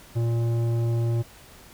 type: tone with tanh clipping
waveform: triangle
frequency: 116.54 Hz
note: A#2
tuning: in tune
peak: -23 dBFS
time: 0.15-1.23 s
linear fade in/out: 20 ms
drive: 16 dB
effects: pink hiss -49 dBFS RMS until 1.73 s